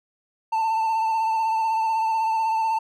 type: tone with vibrato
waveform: triangle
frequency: 890 Hz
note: A5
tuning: 20 cents sharp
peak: -18 dBFS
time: 0.52-2.79 s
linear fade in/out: 10 ms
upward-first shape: triangle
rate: 16 Hz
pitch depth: 38 cents each way
effects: none